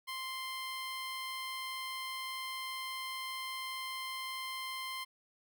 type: tone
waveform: 15% pulse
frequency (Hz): 1046.5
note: C6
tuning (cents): 0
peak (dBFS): -32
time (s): 0.07-5.05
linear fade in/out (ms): 20
effects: none